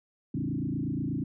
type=tone with frequency modulation; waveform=sine; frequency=210 Hz; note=G#3; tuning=19 cents sharp; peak=-28 dBFS; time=0.34-1.24 s; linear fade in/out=5 ms; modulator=28.3 Hz; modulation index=3.4; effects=none